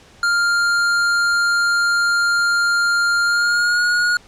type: tone with pitch glide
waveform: square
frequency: 1400 to 1441.9 Hz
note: F6 to F#6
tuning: +4 to -45 cents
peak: -15 dBFS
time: 0.23-4.17 s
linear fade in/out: 2 ms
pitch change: +51 cents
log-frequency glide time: 3.25-3.83 s
effects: pink hiss -47 dBFS RMS until 4.27 s + low-pass 7000 Hz 12 dB/octave